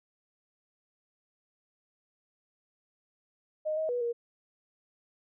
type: tone with pitch steps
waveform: sine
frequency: 618 / 632 / 487.9 / 471.9 Hz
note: D#5 / D#5 / B4 / A#4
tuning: -12 / +27 / -21 / +21 cents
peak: -28 dBFS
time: 3.65-4.13 s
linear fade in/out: 20 ms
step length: 120 ms
effects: none